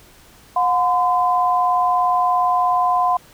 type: tone pair together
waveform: sine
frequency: 722 / 1021 Hz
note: F#5 / C6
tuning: -43 / -43 cents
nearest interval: tritone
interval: 600 cents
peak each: -17 dBFS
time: 0.56-3.17 s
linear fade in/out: 5 ms
effects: pink hiss -48 dBFS RMS until 3.33 s